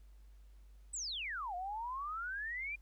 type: exponential two-way sweep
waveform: sine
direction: down then up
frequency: 8372 to 698.5 to 2435 Hz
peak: -38 dBFS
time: 0.93-2.76 s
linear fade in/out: 10 ms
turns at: 1.55 s
effects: added 50 Hz sine -55 dBFS peak until 2.81 s + pink hiss -75 dBFS RMS until 2.81 s